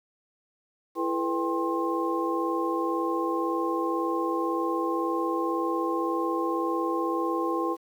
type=tone cluster; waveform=sine; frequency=334.3 / 430.4 / 492.3 / 795 / 1061 Hz; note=E4 / A4 / B4 / G5 / C6; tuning=+24 / -38 / -6 / +24 / +24 cents; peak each=-28 / -36 / -32 / -35 / -30 dBFS; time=0.95-7.77 s; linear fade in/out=50 ms; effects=9-bit